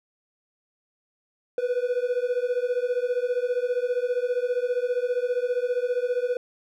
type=beating tone pair; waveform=triangle; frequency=485.6 / 500.6 Hz; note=B4 / B4; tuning=-29 / +23 cents; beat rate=15 Hz; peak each=-24 dBFS; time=1.58-6.37 s; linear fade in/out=2 ms; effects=none